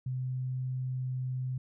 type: tone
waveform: sine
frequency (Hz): 128.5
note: C3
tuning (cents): -31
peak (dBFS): -31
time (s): 0.06-1.58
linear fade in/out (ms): 5
effects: none